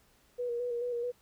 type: tone with vibrato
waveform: sine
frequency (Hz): 482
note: B4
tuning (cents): -42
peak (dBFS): -31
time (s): 0.38-1.12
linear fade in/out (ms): 20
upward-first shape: square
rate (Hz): 4.6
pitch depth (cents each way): 28
effects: pink hiss -66 dBFS RMS until 1.21 s